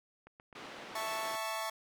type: click train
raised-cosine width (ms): 0.5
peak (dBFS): -38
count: 6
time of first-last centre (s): 0.27-0.914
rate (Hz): 7.76
type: band-pass noise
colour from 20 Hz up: pink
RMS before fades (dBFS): -48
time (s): 0.55-1.36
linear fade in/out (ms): 5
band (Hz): 310 to 3500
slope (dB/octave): 12
type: chord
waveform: sawtooth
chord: A major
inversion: second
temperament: equal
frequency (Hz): 659.3 / 880 / 1108.7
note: E5 / A5 / C#6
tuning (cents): 0 / 0 / 0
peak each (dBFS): -36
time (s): 0.95-1.7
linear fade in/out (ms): 5
effects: none